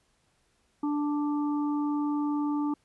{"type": "harmonic tone", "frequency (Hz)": 293.7, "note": "D4", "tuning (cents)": 0, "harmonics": [1, 3, 4], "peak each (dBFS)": [-26, -37, -40], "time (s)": [0.83, 2.74], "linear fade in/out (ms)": 5, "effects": ["pink hiss -70 dBFS RMS until 2.84 s", "resampled to 24000 Hz"]}